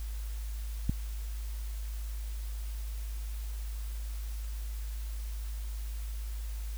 click, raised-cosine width 5 ms, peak -16 dBFS, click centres 0.895 s, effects added 53 Hz sine -34 dBFS peak until 6.77 s + white hiss -52 dBFS RMS until 6.77 s

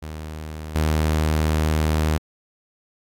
sawtooth tone with level steps, 77.7 Hz, D#2, 2 cents flat, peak -27 / -14 dBFS, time 0.02-2.18 s, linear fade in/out 10 ms, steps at 0.75 s, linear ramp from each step 5 ms, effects AAC 64 kbps

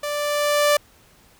sawtooth tone with level ramp, 587.3 Hz, D5, in tune, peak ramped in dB -21 to -10 dBFS, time 0.03-0.77 s, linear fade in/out 5 ms, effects pink hiss -54 dBFS RMS until 1.39 s

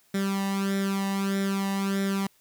sawtooth tone with flanger, 196 Hz, G3, in tune, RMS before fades -27 dBFS, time 0.14-2.27 s, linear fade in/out 5 ms, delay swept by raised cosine 0.54 to 1.06 ms, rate 1.6 Hz, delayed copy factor +0.75, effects white hiss -63 dBFS RMS until 2.4 s

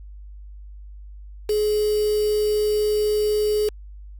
sine tone with quantisation, 422 Hz, G#4, 28 cents sharp, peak -18 dBFS, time 1.49-3.69 s, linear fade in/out 5 ms, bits 5, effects added 50 Hz sine -37 dBFS peak until 4.19 s

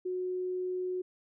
sine tone, 366.1 Hz, F#4, 18 cents flat, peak -31 dBFS, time 0.05-1.02 s, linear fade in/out 10 ms, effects none

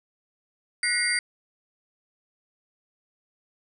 sine tone cluster, 1472 / 1917 / 2135 / 4713 / 8820 Hz, F#6 / A#6 / C7 / D8 / C#9, -9 / +48 / +34 / +5 / -10 cents, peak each -33 / -27 / -27 / -28 / -31 dBFS, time 0.83-1.19 s, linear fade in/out 2 ms, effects none

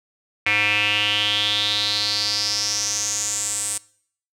square tone with band-pass filter sweep, 104 Hz, G#2, 3 cents sharp, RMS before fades -22 dBFS, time 0.46-3.78 s, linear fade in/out 5 ms, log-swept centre 2300 to 8500 Hz, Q 6.3, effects noise-tail reverb RT60 0.6 s tail -22 dB re dry

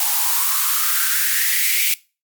blue noise with high-pass filter sweep, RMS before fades -18 dBFS, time 0-1.94 s, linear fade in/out 2 ms, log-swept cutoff 800 to 2400 Hz, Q 6, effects noise-tail reverb RT60 0.3 s tail -21 dB re dry + Opus 48 kbps

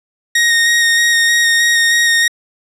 sawtooth tone with vibrato, 1864.7 Hz, A#6, in tune, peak -6 dBFS, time 0.35-2.28 s, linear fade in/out 5 ms, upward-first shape square, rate 3.2 Hz, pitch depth 12 cents each way, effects low-pass 10000 Hz 12 dB/octave

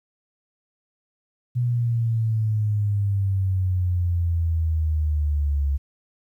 sine exponential sweep, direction down, 123.2 to 69.3 Hz, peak -19 dBFS, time 1.55-5.78 s, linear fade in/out 20 ms, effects 10-bit

